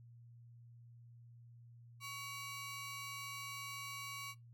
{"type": "ring-modulated tone", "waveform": "sawtooth", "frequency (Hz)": 1692, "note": "G#6", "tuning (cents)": 32, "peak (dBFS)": -38, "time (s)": [2, 4.35], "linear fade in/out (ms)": 50, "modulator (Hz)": 579, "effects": ["noise-tail reverb RT60 0.2 s tail -23 dB re dry", "added 118 Hz sine -56 dBFS peak until 4.53 s"]}